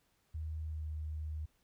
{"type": "tone with pitch glide", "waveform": "sine", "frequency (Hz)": [78.5, 77.15], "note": ["D#2", "D#2"], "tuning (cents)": [16, -14], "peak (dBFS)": -37, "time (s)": [0.34, 1.46], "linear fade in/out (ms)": 10, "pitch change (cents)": -30, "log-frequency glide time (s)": [0.63, 0.86], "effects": ["pink hiss -75 dBFS RMS until 1.63 s"]}